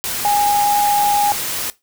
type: tone in noise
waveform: sine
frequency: 822 Hz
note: G#5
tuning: 18 cents flat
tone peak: -13 dBFS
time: 0.25-1.32 s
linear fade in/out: 0 ms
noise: white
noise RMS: -23 dBFS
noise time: 0.04-1.7 s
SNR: +7 dB
effects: noise-tail reverb RT60 0.2 s tail -18 dB re dry